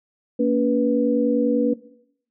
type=tone cluster; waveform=sine; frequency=231.7 / 281.8 / 488.6 Hz; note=A#3 / C#4 / B4; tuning=-10 / +29 / -19 cents; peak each=-21 dBFS; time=0.39-1.74 s; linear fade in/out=10 ms; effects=noise-tail reverb RT60 0.7 s tail -18 dB re dry